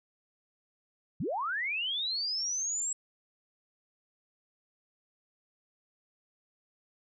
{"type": "linear sweep", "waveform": "sine", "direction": "up", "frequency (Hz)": [108.3, 7710], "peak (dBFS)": -30, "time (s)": [1.2, 2.93], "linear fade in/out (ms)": 5, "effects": []}